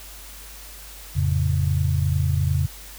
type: chord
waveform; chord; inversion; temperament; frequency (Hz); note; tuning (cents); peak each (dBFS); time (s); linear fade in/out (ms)
sine; F augmented; none; equal; 87.31 / 110 / 138.59; F2 / A2 / C#3; 0 / 0 / 0; -21 / -27 / -22; 1.15-2.67; 20
effects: added 50 Hz sine -42 dBFS peak until 2.98 s + white hiss -42 dBFS RMS until 2.98 s